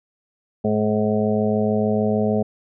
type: harmonic tone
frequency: 106.6 Hz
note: G#2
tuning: 46 cents sharp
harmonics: 1 / 2 / 4 / 5 / 6 / 7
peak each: -27 / -20 / -23 / -27 / -26 / -31 dBFS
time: 0.64-2.43 s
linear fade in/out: 10 ms
effects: none